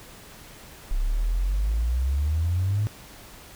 sine exponential sweep, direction up, 32.7 to 108.2 Hz, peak -20 dBFS, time 0.91-2.87 s, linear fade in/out 0 ms, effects tanh soft clip ceiling -16 dBFS + pink hiss -46 dBFS RMS until 3.55 s

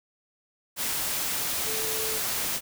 sine tone in noise, 440 Hz, A4, in tune, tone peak -35 dBFS, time 1.64-2.21 s, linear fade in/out 50 ms, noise white, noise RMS -29 dBFS, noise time 0.76-2.61 s, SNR -9 dB, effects none

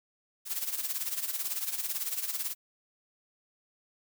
blue noise with tremolo, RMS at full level -31 dBFS, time 0.45-2.55 s, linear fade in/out 50 ms, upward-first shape sine, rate 18 Hz, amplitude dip 70%, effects none

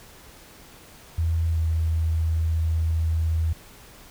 sine tone with pitch glide, 82.41 to 80.99 Hz, E2 to E2, 0 to -30 cents, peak -20 dBFS, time 1.18-3.53 s, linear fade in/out 5 ms, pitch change -30 cents, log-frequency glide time 1.49-1.58 s, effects pink hiss -48 dBFS RMS until 4.1 s

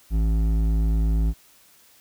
sine tone with hard clipping, 54.3 Hz, A1, 22 cents flat, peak -20 dBFS, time 0.1-1.34 s, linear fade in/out 50 ms, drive 10 dB, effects white hiss -55 dBFS RMS until 2 s

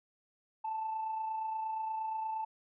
sine tone with amplitude modulation, 880 Hz, A5, in tune, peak -31 dBFS, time 0.64-2.45 s, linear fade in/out 10 ms, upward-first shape sine, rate 28.5 Hz, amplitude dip 40%, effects tanh soft clip ceiling -29 dBFS

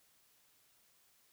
silence, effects white hiss -70 dBFS RMS until 1.32 s

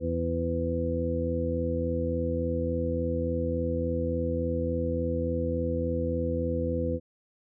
harmonic tone, 83.5 Hz, E2, 23 cents sharp, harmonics 1 / 2 / 3 / 4 / 6, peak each -31 / -35 / -33 / -35 / -30 dBFS, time 0-7 s, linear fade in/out 50 ms, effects none

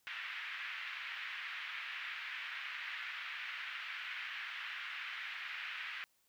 pink band-pass noise, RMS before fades -44 dBFS, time 0.07-6.04 s, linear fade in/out 0 ms, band 1600 to 2800 Hz, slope 24 dB/octave, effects white hiss -75 dBFS RMS until 6.28 s

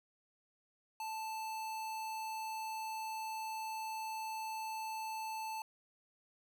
square tone, 880 Hz, A5, in tune, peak -40 dBFS, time 1-5.62 s, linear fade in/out 2 ms, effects none

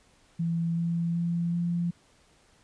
sine tone with pitch steps, 167.3 / 168.95 / 170.62 / 172.3 Hz, E3 / E3 / F3 / F3, +26 / +43 / -40 / -23 cents, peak -25 dBFS, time 0.39-1.91 s, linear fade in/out 10 ms, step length 380 ms, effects pink hiss -62 dBFS RMS until 2.63 s + resampled to 22050 Hz

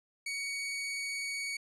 sawtooth tone, 2242 Hz, C#7, 19 cents sharp, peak -31 dBFS, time 0.26-1.57 s, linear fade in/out 5 ms, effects resampled to 24000 Hz

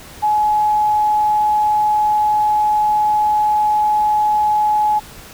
sine tone, 846 Hz, G#5, 32 cents sharp, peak -12 dBFS, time 0.22-5 s, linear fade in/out 20 ms, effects pink hiss -38 dBFS RMS until 5.33 s

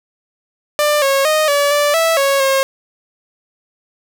sawtooth tone with pitch steps, 594 / 547 / 619 / 573 / 584 / 656 / 552 / 539 Hz, D5 / C#5 / D#5 / D5 / D5 / E5 / C#5 / C#5, +20 / -23 / -9 / -43 / -10 / -9 / -7 / -49 cents, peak -8 dBFS, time 0.79-2.63 s, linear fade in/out 0 ms, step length 230 ms, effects none

